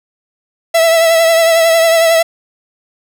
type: tone with vibrato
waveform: 45% pulse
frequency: 659.3 Hz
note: E5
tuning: in tune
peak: -7 dBFS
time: 0.74-2.23 s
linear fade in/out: 10 ms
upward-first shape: triangle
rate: 11 Hz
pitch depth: 38 cents each way
effects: none